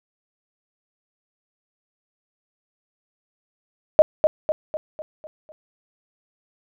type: tone with echo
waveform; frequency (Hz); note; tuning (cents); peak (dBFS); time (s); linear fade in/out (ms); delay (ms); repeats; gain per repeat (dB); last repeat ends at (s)
sine; 618; D#5; -12; -5; 3.99-4.02; 0; 250; 6; -6; 5.52
effects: none